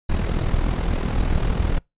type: noise with amplitude modulation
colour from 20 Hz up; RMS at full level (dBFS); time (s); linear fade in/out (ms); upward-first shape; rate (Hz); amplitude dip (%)
brown; -18; 0.09-1.79; 10; sine; 40.5; 60
effects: noise-tail reverb RT60 0.2 s tail -26 dB re dry + resampled to 8000 Hz